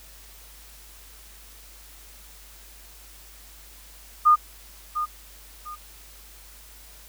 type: tone with echo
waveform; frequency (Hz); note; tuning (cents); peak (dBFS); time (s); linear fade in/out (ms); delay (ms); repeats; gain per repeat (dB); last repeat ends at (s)
sine; 1220; D#6; -34; -12; 4.25-4.36; 20; 700; 2; -11; 5.76
effects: added 50 Hz sine -49 dBFS peak until 7.08 s + white hiss -49 dBFS RMS until 7.08 s